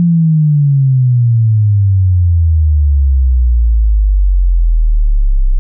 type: exponential sweep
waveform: sine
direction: down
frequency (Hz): 174.61 to 31.39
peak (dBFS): -6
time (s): 0-5.59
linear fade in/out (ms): 0
effects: none